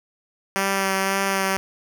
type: tone with vibrato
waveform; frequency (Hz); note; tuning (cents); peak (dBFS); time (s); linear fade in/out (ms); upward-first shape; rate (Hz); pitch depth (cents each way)
5% pulse; 194; G3; -18; -9; 0.56-1.57; 0; sine; 1.9; 15
effects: none